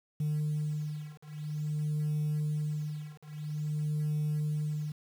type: beating tone pair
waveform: sine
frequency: 150.7 / 151.2 Hz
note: D3 / D#3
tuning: +45 / -49 cents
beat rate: 0.5 Hz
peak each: -32 / -32 dBFS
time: 0.2-4.92 s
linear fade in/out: 5 ms
effects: tanh soft clip ceiling -26 dBFS + 9-bit